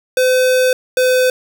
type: tone pair in turn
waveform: square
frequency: 510 / 508.1 Hz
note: C5 / B4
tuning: -44 / +49 cents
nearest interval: unison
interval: 7 cents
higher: first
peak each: -11 dBFS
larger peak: neither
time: 0.17-0.73 / 0.97-1.3 s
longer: first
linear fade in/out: 2 ms
effects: none